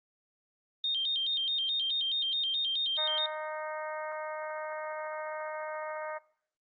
sine tone with vibrato, 3414 Hz, G#7, 47 cents sharp, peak -28 dBFS, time 0.84-3.26 s, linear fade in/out 2 ms, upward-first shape square, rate 4.7 Hz, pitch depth 130 cents each way
harmonic tone, 308.8 Hz, D#4, 13 cents flat, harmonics 2 / 3 / 4 / 5 / 6 / 7, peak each -37 / -41 / -43 / -45 / -47 / -48 dBFS, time 2.97-6.19 s, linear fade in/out 20 ms
effects noise-tail reverb RT60 0.6 s tail -24 dB re dry + Opus 24 kbps

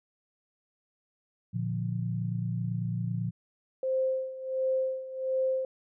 sine chord, Bb major, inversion none, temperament equal, 116.54 / 146.83 / 174.61 Hz, Bb2 / D3 / F3, 0 / 0 / 0 cents, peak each -31 / -37 / -33 dBFS, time 1.53-3.31 s, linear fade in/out 20 ms
sine tone with tremolo, 523.3 Hz, C5, in tune, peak -24 dBFS, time 3.83-5.65 s, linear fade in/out 2 ms, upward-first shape sine, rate 1.4 Hz, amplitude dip 80%
effects none

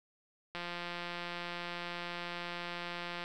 click train, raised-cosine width 0.3 ms, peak -24 dBFS, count 469, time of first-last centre 0.55-3.24 s, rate 174 Hz, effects 11-bit

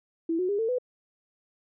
sine tone with pitch steps, 329.6 / 365.7 / 405.8 / 450.2 / 499.6 Hz, E4 / F#4 / G#4 / A4 / B4, 0 / -20 / -40 / +40 / +20 cents, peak -24 dBFS, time 0.29-0.785 s, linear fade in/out 5 ms, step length 99 ms, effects none

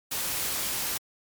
white noise, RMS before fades -30 dBFS, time 0.11-0.98 s, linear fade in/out 10 ms, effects MP3 96 kbps

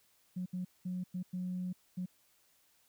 sine tone bursts at uneven times, 181.8 Hz, F#3, 30 cents flat, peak -34 dBFS, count 6, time 0.36-0.46 / 0.53-0.65 / 0.85-1.04 / 1.14-1.23 / 1.33-1.73 / 1.97-2.06 s, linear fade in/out 10 ms, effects tanh soft clip ceiling -30 dBFS + white hiss -70 dBFS RMS until 2.88 s

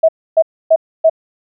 sine tone bursts, 645 Hz, E5, 38 cents flat, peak -5 dBFS, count 4, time 0.03-1.098 s, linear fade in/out 10 ms, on 57 ms, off 280 ms, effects none

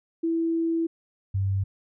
sine tone pair in turn, 330 / 97.29 Hz, E4 / G2, +2 / -13 cents, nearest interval octave + major sixth, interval 2115 cents, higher first, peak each -22 dBFS, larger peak neither, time 0.23-0.87 / 1.34-1.64 s, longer first, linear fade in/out 10 ms, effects none

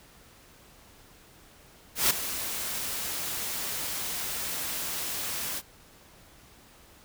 white noise with ADSR envelope, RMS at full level -21 dBFS, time 1.95-5.62 s, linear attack 150 ms, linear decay 13 ms, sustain -12 dB, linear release 48 ms, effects pink hiss -55 dBFS RMS until 7.04 s

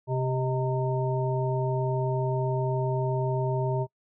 harmonic tone with a mistuned harmonic, 130.81 Hz, C3, in tune, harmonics 1 / 3 / 5 / 7, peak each -26 / -31 / -33 / -34 dBFS, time 0.07-3.87 s, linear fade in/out 50 ms, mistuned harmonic 5, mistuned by -64 cents, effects noise-tail reverb RT60 0.1 s tail -24 dB re dry

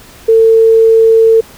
sine tone, 450 Hz, A4, 39 cents sharp, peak -3 dBFS, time 0.28-1.41 s, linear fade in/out 10 ms, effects pink hiss -37 dBFS RMS until 1.57 s

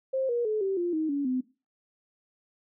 sine tone with pitch steps, 529 / 476.8 / 429.7 / 387.3 / 349 / 314.5 / 283.5 / 255.5 Hz, C5 / A#4 / A4 / G4 / F4 / D#4 / C#4 / C4, +19 / +39 / -41 / -21 / -1 / +19 / +39 / -41 cents, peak -25 dBFS, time 0.13-1.41 s, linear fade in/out 10 ms, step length 160 ms, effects noise-tail reverb RT60 0.3 s tail -17 dB re dry

